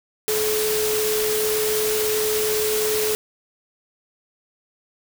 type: tone in noise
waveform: sine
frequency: 429.3 Hz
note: A4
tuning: 43 cents flat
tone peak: -21 dBFS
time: 0.28-3.15 s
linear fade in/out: 0 ms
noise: white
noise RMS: -25 dBFS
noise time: 0.28-3.15 s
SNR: +1 dB
effects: none